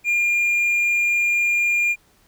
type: tone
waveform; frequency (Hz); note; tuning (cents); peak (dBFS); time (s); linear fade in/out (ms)
triangle; 2408; D7; +43; -15; 0.04-1.96; 50
effects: pink hiss -58 dBFS RMS until 2.27 s